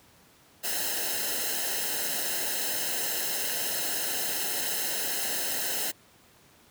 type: noise with comb filter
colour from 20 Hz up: white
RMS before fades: -30 dBFS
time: 0.63-5.92 s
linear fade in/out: 20 ms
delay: 0.86 ms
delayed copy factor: -0.8
effects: pink hiss -58 dBFS RMS until 6.7 s + high-pass 80 Hz 12 dB/octave